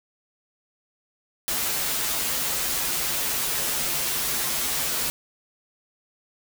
white noise with comb filter, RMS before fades -26 dBFS, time 1.48-5.1 s, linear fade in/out 0 ms, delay 10 ms, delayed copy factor -0.95, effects none

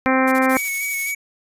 harmonic tone, 261.6 Hz, C4, in tune, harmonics 1 / 2 / 3 / 4 / 5 / 6 / 7 / 8 / 9, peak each -18 / -21 / -23 / -24 / -25 / -26 / -26 / -27 / -28 dBFS, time 0.06-0.57 s, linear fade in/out 0 ms
blue noise bursts, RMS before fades -33 dBFS, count 6, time 0.27-0.684 s, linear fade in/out 10 ms, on 49 ms, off 24 ms
violet noise with tremolo, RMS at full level -26 dBFS, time 0.49-1.15 s, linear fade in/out 50 ms, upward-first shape square, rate 12 Hz, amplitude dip 25%
square tone with vibrato, 2234 Hz, C#7, 13 cents sharp, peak -23 dBFS, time 0.55-1.15 s, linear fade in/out 10 ms, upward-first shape square, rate 3.9 Hz, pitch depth 19 cents each way
effects resampled to 32000 Hz

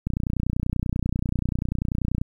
click train, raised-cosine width 5 ms, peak -12 dBFS, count 66, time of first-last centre 0.07-2.215 s, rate 30.3 Hz, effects 9-bit

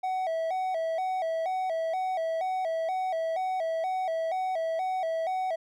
triangle tone with vibrato, 698.5 Hz, F5, in tune, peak -25 dBFS, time 0.03-5.56 s, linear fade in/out 10 ms, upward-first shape square, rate 2.1 Hz, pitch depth 120 cents each way, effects none

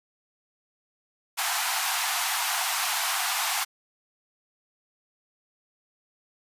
pink high-pass noise, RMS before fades -27 dBFS, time 1.37-3.65 s, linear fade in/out 20 ms, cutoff 700 Hz, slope 96 dB/octave, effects resampled to 32000 Hz

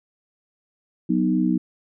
sine chord, B major, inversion second, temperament equal, 185 / 246.9 / 311.1 Hz, F#3 / B3 / D#4, 0 / 0 / 0 cents, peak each -22 dBFS, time 1.09-1.58 s, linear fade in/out 10 ms, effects none

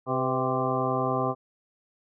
harmonic tone with a mistuned harmonic, 130.4 Hz, C3, 5 cents flat, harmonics 1 / 2 / 3 / 4 / 5 / 6 / 8 / 9, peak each -32 / -32 / -32 / -32 / -32 / -32 / -32 / -32 dBFS, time 0.06-1.35 s, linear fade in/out 50 ms, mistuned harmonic 4, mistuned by -51 cents, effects none

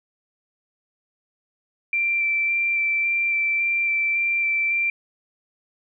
sine tone with vibrato, 2349 Hz, D7, in tune, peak -19 dBFS, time 1.93-4.9 s, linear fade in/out 2 ms, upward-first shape square, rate 1.8 Hz, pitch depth 9 cents each way, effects none

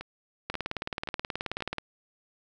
two click trains, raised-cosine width 0.3 ms, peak -15 / -22 dBFS, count 25 / 4, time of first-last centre 0.5-1.783 / 0.01-1.606 s, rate 18.7 / 1.88 Hz, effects none

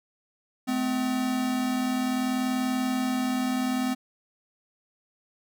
square tone pair together, 214.4 / 255 Hz, A3 / C4, -45 / -44 cents, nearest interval minor third, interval 301 cents, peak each -33 / -26 dBFS, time 0.67-3.95 s, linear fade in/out 20 ms, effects none

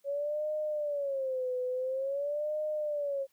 sine tone with vibrato, 554.4 Hz, C#5, in tune, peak -30 dBFS, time 0.04-3.27 s, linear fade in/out 50 ms, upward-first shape sine, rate 0.48 Hz, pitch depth 170 cents each way, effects white hiss -73 dBFS RMS until 3.32 s + high-pass 100 Hz 12 dB/octave

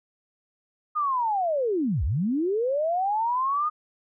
sine linear two-way sweep, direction down then up, 1245 to 55 to 1245 Hz, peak -22 dBFS, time 0.95-3.7 s, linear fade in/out 20 ms, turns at 2.04 s, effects none

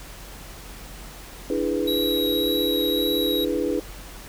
sine chord, E dominant seventh, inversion third, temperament equal, 293.7 / 329.6 / 415.3 / 493.9 Hz, D4 / E4 / G#4 / B4, 0 / 0 / 0 / 0 cents, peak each -27 dBFS, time 1.5-3.8 s, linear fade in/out 2 ms
square tone with vibrato, 3857 Hz, B7, 42 cents flat, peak -25 dBFS, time 1.87-3.45 s, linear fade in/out 10 ms, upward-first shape sine, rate 1.8 Hz, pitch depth 11 cents each way
effects added 45 Hz sine -42 dBFS peak until 4.28 s + pink hiss -42 dBFS RMS until 4.28 s

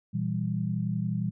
sine chord, E diminished, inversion second, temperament equal with one note detuned, 118.99 / 164.81 / 196 Hz, Bb2 / E3 / G3, +36 / 0 / 0 cents, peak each -31 dBFS, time 0.13-1.31 s, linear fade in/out 20 ms, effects none

